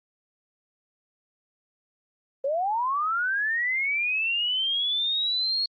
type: linear sweep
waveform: sine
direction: up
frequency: 523.3 to 4345 Hz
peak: -23 dBFS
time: 2.44-5.66 s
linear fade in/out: 5 ms
effects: Opus 24 kbps